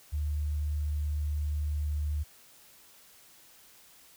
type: tone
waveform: sine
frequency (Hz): 74.5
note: D2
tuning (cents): +25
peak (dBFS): -28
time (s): 0.12-2.24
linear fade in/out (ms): 20
effects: white hiss -57 dBFS RMS until 4.16 s